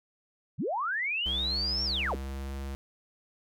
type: linear two-way sweep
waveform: sine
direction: up then down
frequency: 87.31 to 5560 to 87.31 Hz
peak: -28 dBFS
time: 0.58-2.16 s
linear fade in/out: 20 ms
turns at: 1.84 s
type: tone with pitch glide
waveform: square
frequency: 65.41 to 68.27 Hz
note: C2 to C#2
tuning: 0 to -26 cents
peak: -35 dBFS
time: 1.26-2.75 s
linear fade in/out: 0 ms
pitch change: +74 cents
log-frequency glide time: 1.46-2.55 s
effects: none